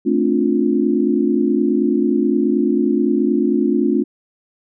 sine chord, D minor seventh, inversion second, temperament just, 220.2 / 264.3 / 293.7 / 352.4 Hz, A3 / C4 / D4 / F4, +2 / +18 / 0 / +16 cents, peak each -19 dBFS, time 0.05-4.04 s, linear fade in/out 20 ms, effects none

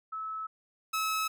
sine / sawtooth tone pair in turn, 1300 / 1292.5 Hz, E6 / E6, -24 / -34 cents, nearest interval unison, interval 10 cents, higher first, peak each -34 / -25 dBFS, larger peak second, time 0.12-0.47 / 0.93-1.28 s, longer neither, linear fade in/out 10 ms, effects none

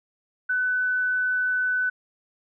sine tone, 1501 Hz, F#6, 24 cents sharp, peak -21 dBFS, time 0.49-1.9 s, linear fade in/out 10 ms, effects none

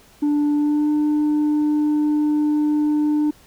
sine tone with pitch glide, 293.7 to 299.5 Hz, D4 to D4, 0 to +34 cents, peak -13 dBFS, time 0.22-3.31 s, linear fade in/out 10 ms, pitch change +34 cents, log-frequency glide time 0.55-0.89 s, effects tanh soft clip ceiling -15 dBFS + pink hiss -51 dBFS RMS until 3.46 s

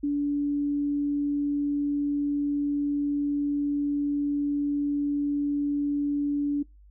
sine tone, 288.2 Hz, D4, 33 cents flat, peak -23 dBFS, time 0.03-6.63 s, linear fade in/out 10 ms, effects noise-tail reverb RT60 0.2 s tail -23 dB re dry + added 50 Hz sine -50 dBFS peak until 6.9 s

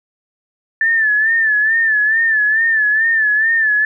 sine tone with vibrato, 1760 Hz, A6, in tune, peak -11 dBFS, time 0.81-3.85 s, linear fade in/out 2 ms, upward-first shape sine, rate 2.3 Hz, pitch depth 72 cents each way, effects none

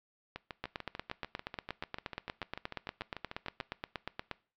two click trains, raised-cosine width 0.3 ms, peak -24 / -20 dBFS, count 23 / 32, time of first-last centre 0.36-3.61 / 0.64-4.313 s, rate 6.77 / 8.44 Hz, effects noise-tail reverb RT60 0.4 s tail -21 dB re dry + low-pass 5000 Hz 12 dB/octave

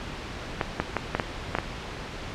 clicks, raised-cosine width 0.5 ms, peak -8 dBFS, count 7, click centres 0.612 / 0.8 / 0.967 / 1.15 / 1.198 / 1.551 / 1.586 s, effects pink hiss -36 dBFS RMS until 2.34 s + low-pass 4000 Hz 12 dB/octave

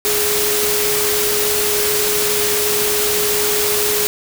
sine tone in noise, 418.2 Hz, G#4, 12 cents sharp, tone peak -20 dBFS, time 0.05-4.07 s, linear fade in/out 0 ms, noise white, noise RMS -18 dBFS, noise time 0.05-4.07 s, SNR -5 dB, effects none

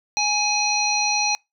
harmonic tone with a mistuned harmonic, 830.6 Hz, G#5, in tune, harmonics 1 / 3 / 5 / 7, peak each -24 / -24 / -24 / -24 dBFS, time 0.17-1.35 s, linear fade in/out 0 ms, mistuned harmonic 3, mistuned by +16 cents, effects noise-tail reverb RT60 0.2 s tail -26 dB re dry

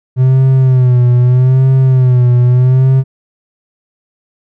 triangle tone with vibrato, 127.5 Hz, C3, 44 cents flat, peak -3 dBFS, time 0.16-3.04 s, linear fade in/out 50 ms, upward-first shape sine, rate 0.8 Hz, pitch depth 68 cents each way, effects none

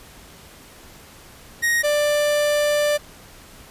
45% pulse tone pair in turn, 1875 / 590.6 Hz, A#6 / D5, +10 / +10 cents, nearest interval octave + minor sixth, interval 2000 cents, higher first, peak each -17 dBFS, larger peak neither, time 1.62-1.83 / 1.83-2.98 s, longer second, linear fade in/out 20 ms, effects pink hiss -45 dBFS RMS until 3.7 s + resampled to 32000 Hz

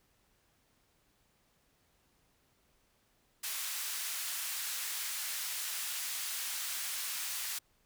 white band-pass noise, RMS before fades -38 dBFS, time 3.43-7.59 s, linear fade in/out 10 ms, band 1300 to 16000 Hz, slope 12 dB/octave, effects pink hiss -72 dBFS RMS until 7.85 s

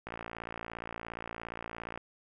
click train, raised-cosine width 0.5 ms, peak -24 dBFS, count 110, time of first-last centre 0.07-1.976 s, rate 57.2 Hz, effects none

